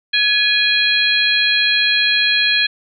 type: harmonic tone with a mistuned harmonic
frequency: 825 Hz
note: G#5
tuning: 12 cents flat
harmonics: 2 / 3 / 4 / 5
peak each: -18 / -18 / -18 / -18 dBFS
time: 0.13-2.67 s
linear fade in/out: 10 ms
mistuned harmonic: 2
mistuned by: +39 cents
effects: none